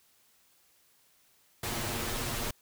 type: noise with comb filter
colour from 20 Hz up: pink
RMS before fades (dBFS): -34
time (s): 1.63-2.51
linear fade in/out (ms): 5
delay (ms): 8.5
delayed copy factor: +0.85
effects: white hiss -66 dBFS RMS until 2.61 s